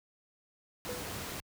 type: noise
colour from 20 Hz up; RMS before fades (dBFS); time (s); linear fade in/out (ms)
pink; -40; 0.85-1.4; 0
type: tone with exponential decay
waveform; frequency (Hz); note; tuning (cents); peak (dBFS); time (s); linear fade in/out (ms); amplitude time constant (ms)
triangle; 493.9; B4; 0; -33; 0.89-1.24; 1; 74
effects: high-pass 60 Hz 12 dB/octave